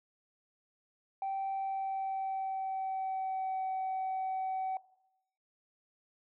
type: tone with pitch glide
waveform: sine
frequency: 777 to 758.4 Hz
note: G5 to F#5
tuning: -16 to +43 cents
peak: -31 dBFS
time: 1.22-4.77 s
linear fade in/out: 2 ms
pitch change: -41 cents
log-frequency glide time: 1.52-3.64 s
effects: noise-tail reverb RT60 0.8 s tail -20 dB re dry + tanh soft clip ceiling -30 dBFS